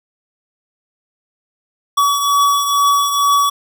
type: beating tone pair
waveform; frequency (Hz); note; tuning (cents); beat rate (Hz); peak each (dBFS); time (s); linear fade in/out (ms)
square; 1136 / 1138.2; C#6 / C#6; +42 / +45; 2.2; -13 / -21; 1.97-3.5; 10
effects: none